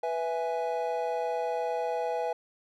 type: chord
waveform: triangle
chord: E major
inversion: second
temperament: equal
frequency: 493.9 / 659.3 / 830.6 Hz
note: B4 / E5 / G#5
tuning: 0 / 0 / 0 cents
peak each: -30 / -31 / -31 dBFS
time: 0.03-2.33 s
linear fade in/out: 5 ms
effects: none